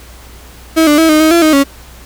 35% pulse tone with pitch steps, 321.9 / 295.7 / 323.7 / 307.8 / 315.1 / 339.6 / 311.6 / 277.8 Hz, E4 / D4 / E4 / D#4 / D#4 / F4 / D#4 / C#4, -41 / +12 / -31 / -19 / +22 / -48 / +3 / +4 cents, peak -4 dBFS, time 0.76-1.64 s, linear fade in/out 20 ms, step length 110 ms, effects added 60 Hz sine -35 dBFS peak until 2.05 s + pink hiss -38 dBFS RMS until 2.05 s

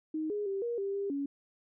sine tone with pitch steps, 312.5 / 414.4 / 391.5 / 473.3 / 395.3 / 399 / 280.9 Hz, D#4 / G#4 / G4 / A#4 / G4 / G4 / C#4, +8 / -4 / -2 / +26 / +15 / +31 / +23 cents, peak -31 dBFS, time 0.14-1.26 s, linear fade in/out 5 ms, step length 160 ms, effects none

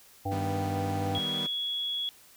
harmonic tone, 98 Hz, G2, in tune, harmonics 1 / 3 / 5 / 7 / 8, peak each -32 / -36 / -38 / -41 / -33 dBFS, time 0.25-1.19 s, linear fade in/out 10 ms
sawtooth chord, Eb augmented, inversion none, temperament equal, 155.56 / 196 / 246.9 Hz, Eb3 / G3 / B3, 0 / 0 / 0 cents, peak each -35 dBFS, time 0.31-1.47 s, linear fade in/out 10 ms
sine tone with pitch glide, 3322 to 3355 Hz, G#7 to G#7, 0 to +17 cents, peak -29 dBFS, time 1.15-2.09 s, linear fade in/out 0 ms, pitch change +17 cents, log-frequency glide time 1.3-1.38 s
effects white hiss -56 dBFS RMS until 2.36 s

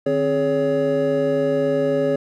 triangle tone cluster, 153 / 265.3 / 418.4 / 562 Hz, D#3 / C4 / G#4 / C#5, -29 / +24 / +13 / +24 cents, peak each -27 / -22 / -20 / -18 dBFS, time 0.06-2.16 s, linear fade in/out 5 ms, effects none

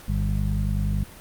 harmonic tone with a mistuned harmonic, 50.7 Hz, G#1, 41 cents flat, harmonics 1 / 2 / 3 / 4, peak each -24 / -27 / -29 / -30 dBFS, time 0.08-1.04 s, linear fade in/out 5 ms, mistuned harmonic 4, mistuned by -27 cents, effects pink hiss -45 dBFS RMS until 1.2 s + Opus 48 kbps

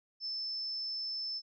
sine tone, 5274 Hz, E8, in tune, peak -35 dBFS, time 0.2-1.42 s, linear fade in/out 50 ms, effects none

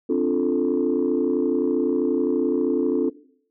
sine chord, D minor seventh, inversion third, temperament equal, 261.6 / 293.7 / 349.2 / 440 Hz, C4 / D4 / F4 / A4, 0 / 0 / 0 / 0 cents, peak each -23 dBFS, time 0.09-3.1 s, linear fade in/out 10 ms, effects noise-tail reverb RT60 0.6 s tail -19 dB re dry + tanh soft clip ceiling -12 dBFS

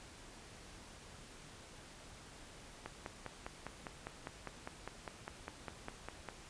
click train, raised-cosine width 0.5 ms, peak -27 dBFS, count 18, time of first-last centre 2.86-6.287 s, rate 4.96 Hz, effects pink hiss -55 dBFS RMS until 6.49 s + resampled to 22050 Hz

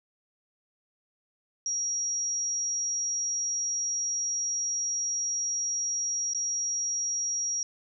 sine tone with dropouts, 5680 Hz, F8, 28 cents sharp, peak -27 dBFS, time 1.66-7.63 s, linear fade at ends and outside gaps 1 ms, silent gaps 6.335-6.347 s, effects none

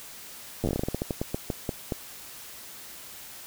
slowing click train, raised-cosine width 2 ms, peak -14 dBFS, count 19, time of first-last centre 0.64-1.922 s, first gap 9 ms, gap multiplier 1.21, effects white hiss -44 dBFS RMS until 3.46 s

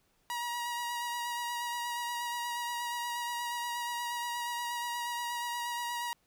sawtooth tone with vibrato, 956 Hz, A#5, 43 cents sharp, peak -30 dBFS, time 0.3-6.13 s, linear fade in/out 0 ms, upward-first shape sine, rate 8.4 Hz, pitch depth 18 cents each way, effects pink hiss -72 dBFS RMS until 6.26 s

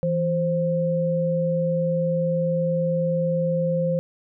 sine tone pair together, 165.36 / 525 Hz, E3 / C5, +6 / +6 cents, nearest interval octave + minor sixth, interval 2000 cents, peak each -23 / -22 dBFS, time 0.03-3.99 s, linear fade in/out 0 ms, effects none

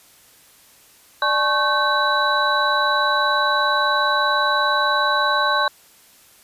sine tone cluster, 592 / 854 / 1097 / 1537 / 3940 Hz, D5 / G#5 / C#6 / G6 / B7, +14 / +48 / -18 / -35 / -5 cents, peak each -25 / -25 / -20 / -21 / -24 dBFS, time 1.22-5.68 s, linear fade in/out 2 ms, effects white hiss -51 dBFS RMS until 6.43 s + resampled to 32000 Hz

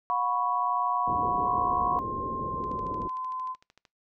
sine chord, F# suspended fourth, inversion none, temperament equal with one note detuned, 721 / 987.8 / 1108.7 Hz, F#5 / B5 / C#6, -45 / 0 / 0 cents, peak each -31 / -28 / -28 dBFS, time 0.1-1.99 s, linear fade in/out 0 ms
white low-pass noise, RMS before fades -37 dBFS, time 1.07-3.08 s, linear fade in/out 5 ms, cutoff 520 Hz, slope 48 dB/octave
sine tone with pitch glide, 1058 to 1026.1 Hz, C6 to C6, +19 to -34 cents, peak -31 dBFS, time 1.43-3.56 s, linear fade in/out 50 ms, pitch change -53 cents, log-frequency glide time 2.45-2.97 s
click train, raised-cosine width 0.2 ms, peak -36 dBFS, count 17, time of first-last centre 2.64-3.852 s, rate 13.2 Hz
effects noise-tail reverb RT60 0.2 s tail -23 dB re dry

